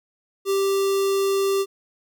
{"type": "tone with notch filter", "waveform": "square", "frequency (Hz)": 392, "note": "G4", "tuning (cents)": 0, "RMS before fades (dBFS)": -21, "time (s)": [0.45, 1.66], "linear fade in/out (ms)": 50, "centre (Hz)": 1800, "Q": 1.4, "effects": []}